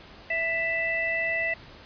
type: harmonic tone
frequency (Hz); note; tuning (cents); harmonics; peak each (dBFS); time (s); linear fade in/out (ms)
661; E5; +5; 1 / 3 / 4; -32 / -26 / -32; 0.3-1.54; 5
effects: pink hiss -48 dBFS RMS until 1.85 s + resampled to 11025 Hz